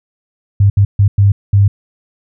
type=tone bursts at uneven times; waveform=sine; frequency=100 Hz; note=G2; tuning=35 cents sharp; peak=-5 dBFS; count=5; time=0.6-0.7 / 0.77-0.85 / 0.99-1.08 / 1.18-1.32 / 1.53-1.68 s; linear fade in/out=5 ms; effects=none